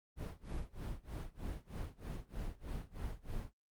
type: noise with tremolo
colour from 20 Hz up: brown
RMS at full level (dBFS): -40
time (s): 0.16-3.53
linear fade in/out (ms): 50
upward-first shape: sine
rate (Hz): 3.2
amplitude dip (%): 95
effects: Opus 32 kbps